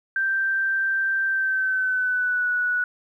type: tone with pitch glide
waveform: sine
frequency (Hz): 1568 to 1471.5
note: G6 to F#6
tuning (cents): 0 to -10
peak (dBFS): -20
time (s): 0.16-2.84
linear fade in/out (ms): 2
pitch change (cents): -110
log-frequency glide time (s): 1.27-2.48
effects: 10-bit